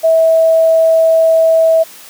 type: tone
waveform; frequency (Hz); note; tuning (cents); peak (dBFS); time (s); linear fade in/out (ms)
sine; 650; E5; -24; -6; 0.03-1.84; 20
effects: white hiss -36 dBFS RMS until 2.09 s + high-pass 200 Hz 12 dB/octave